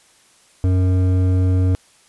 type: tone with hard clipping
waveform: triangle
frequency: 92.4 Hz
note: F#2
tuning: 2 cents flat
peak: -15 dBFS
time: 0.64-1.75 s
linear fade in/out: 0 ms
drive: 14 dB
effects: white hiss -53 dBFS RMS until 2.08 s + resampled to 24000 Hz